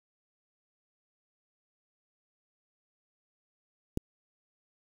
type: click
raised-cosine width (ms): 3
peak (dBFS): -16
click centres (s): 3.974
effects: 7-bit